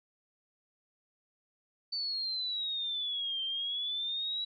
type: exponential two-way sweep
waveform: sine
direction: down then up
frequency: 4548 to 3136 to 3917 Hz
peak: -32 dBFS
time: 1.92-4.45 s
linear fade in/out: 10 ms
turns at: 3.43 s
effects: none